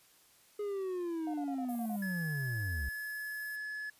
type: linear sweep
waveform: triangle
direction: down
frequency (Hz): 419.1 to 61.74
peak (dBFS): -32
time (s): 0.59-2.89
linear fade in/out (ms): 5
type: tone bursts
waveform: sine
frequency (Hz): 714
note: F5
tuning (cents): +38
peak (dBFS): -40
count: 7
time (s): 1.27-1.962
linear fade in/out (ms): 2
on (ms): 68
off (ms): 36
type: high-pass noise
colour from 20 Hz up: pink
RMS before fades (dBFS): -49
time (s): 1.68-3.57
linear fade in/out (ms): 20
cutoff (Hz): 12000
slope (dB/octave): 24
type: tone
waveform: triangle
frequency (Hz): 1709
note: G#6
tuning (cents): +49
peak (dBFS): -36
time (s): 2.02-3.9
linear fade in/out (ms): 5
effects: white hiss -64 dBFS RMS until 3.99 s + resampled to 32000 Hz